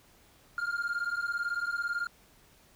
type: beating tone pair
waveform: triangle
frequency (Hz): 1396.9 / 1414.9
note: F6 / F6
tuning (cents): 0 / +22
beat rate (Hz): 18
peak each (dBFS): -30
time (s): 0.58-2.07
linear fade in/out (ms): 2
effects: tanh soft clip ceiling -25 dBFS + pink hiss -61 dBFS RMS until 2.75 s

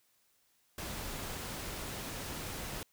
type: noise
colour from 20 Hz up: pink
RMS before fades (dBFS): -41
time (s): 0.78-2.83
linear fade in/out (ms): 2
effects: white hiss -72 dBFS RMS until 2.92 s

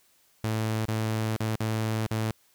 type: tone with dropouts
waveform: sawtooth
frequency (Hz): 110.1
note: A2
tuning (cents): +2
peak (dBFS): -22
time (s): 0.44-2.31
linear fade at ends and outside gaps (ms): 0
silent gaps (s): 0.853-0.883 / 1.363-1.405 / 1.556-1.605 / 2.065-2.11
effects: white hiss -64 dBFS RMS until 2.54 s

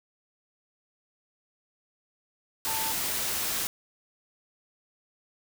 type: tone in noise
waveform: sine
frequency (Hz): 890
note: A5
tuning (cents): +20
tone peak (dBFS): -34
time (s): 2.67-2.92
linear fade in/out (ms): 0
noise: white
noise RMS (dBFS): -30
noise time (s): 2.65-3.67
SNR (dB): -7
effects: none

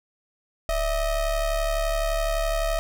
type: ring-modulated tone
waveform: square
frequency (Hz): 311.1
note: D#4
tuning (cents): 0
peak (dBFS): -20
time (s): 0.69-2.79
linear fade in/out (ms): 0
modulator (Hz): 347
effects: none

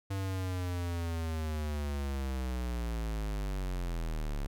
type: linear sweep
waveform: square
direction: down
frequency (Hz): 98 to 34.65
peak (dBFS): -33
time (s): 0.1-4.47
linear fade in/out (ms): 10
effects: none

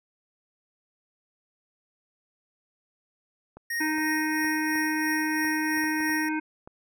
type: clicks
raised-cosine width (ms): 1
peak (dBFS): -30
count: 10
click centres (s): 3.57 / 3.983 / 4.446 / 4.756 / 5.448 / 5.774 / 5.84 / 6.005 / 6.096 / 6.675
type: tone with tremolo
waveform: square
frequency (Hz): 1864.7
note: A#6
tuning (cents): 0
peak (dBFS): -27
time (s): 3.7-6.29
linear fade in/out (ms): 5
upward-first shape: triangle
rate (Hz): 3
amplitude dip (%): 50
type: harmonic tone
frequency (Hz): 310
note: D#4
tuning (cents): -6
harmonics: 1 / 3 / 5 / 7 / 8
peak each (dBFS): -27 / -34 / -34 / -39 / -39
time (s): 3.8-6.4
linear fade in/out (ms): 10
effects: none

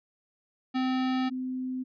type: tone pair in turn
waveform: square / sine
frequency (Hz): 258.1 / 256.6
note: C4 / C4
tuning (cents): -23 / -34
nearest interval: unison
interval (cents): 11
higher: first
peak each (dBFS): -26 / -30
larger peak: first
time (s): 0.74-1.3 / 1.3-1.84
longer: first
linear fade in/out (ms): 20
effects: resampled to 11025 Hz

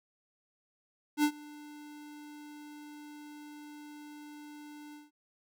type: tone with ADSR envelope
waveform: square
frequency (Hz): 296.9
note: D4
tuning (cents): +19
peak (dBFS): -23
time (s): 1.17-5.11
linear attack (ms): 67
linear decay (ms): 73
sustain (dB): -24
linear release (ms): 170
effects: none

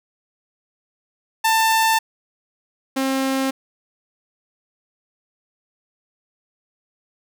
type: tone pair in turn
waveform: sawtooth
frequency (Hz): 891 / 267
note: A5 / C4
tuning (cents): +22 / +35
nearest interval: octave + major sixth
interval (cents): 2087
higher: first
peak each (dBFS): -11 / -15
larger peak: first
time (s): 1.44-1.99 / 2.96-3.51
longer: neither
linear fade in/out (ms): 10
effects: none

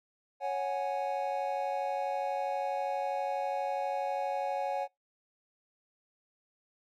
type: chord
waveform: triangle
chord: C# suspended fourth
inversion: none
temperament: just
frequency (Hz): 554.4 / 739.2 / 831.5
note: C#5 / F#5 / G#5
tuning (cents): 0 / -2 / +2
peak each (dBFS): -33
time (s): 0.4-4.88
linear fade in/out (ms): 50
effects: noise-tail reverb RT60 0.2 s tail -26 dB re dry

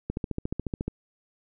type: click train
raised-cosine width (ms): 3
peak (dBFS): -16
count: 12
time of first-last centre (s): 0.1-0.88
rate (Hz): 14.1
effects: none

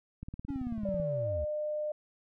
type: click train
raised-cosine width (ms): 5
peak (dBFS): -28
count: 15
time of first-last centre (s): 0.23-0.999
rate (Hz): 18.2
type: linear sweep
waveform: triangle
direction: down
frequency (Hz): 286.6 to 67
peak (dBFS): -32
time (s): 0.48-1.45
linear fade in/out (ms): 10
type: tone with pitch glide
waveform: sine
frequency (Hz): 585 to 603.5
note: D5 to D5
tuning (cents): -7 to +47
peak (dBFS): -31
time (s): 0.85-1.92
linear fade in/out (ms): 5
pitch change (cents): +54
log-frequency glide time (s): 1.23-1.28
effects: none

